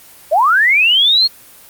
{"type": "linear sweep", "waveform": "sine", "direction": "up", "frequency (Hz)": [558, 4345], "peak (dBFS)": -8, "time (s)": [0.31, 1.28], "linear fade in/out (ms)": 20, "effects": ["white hiss -41 dBFS RMS until 1.69 s", "Opus 24 kbps"]}